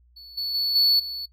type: tone with level steps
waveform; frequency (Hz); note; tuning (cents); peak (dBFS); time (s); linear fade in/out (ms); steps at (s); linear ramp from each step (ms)
triangle; 4435; C#8; 0; -40 / -24 / -20 / -14 / -28; 0.16-1.26; 10; 0.37 / 0.54 / 0.75 / 0.99; 10
effects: noise-tail reverb RT60 0.1 s tail -20 dB re dry + added 60 Hz sine -55 dBFS peak until 1.32 s